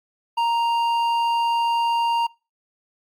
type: tone with hard clipping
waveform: sine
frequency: 932.3 Hz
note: A#5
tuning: in tune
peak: -20 dBFS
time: 0.37-2.27 s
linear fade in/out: 10 ms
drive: 8 dB
effects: noise-tail reverb RT60 0.3 s tail -24 dB re dry + Opus 48 kbps